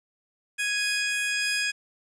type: tone pair together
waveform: sawtooth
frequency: 1661.2 / 2491 Hz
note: G#6 / D#7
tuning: 0 / +1 cents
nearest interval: perfect fifth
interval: 701 cents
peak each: -24 dBFS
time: 0.58-1.72 s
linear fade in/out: 20 ms
effects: resampled to 22050 Hz + 9-bit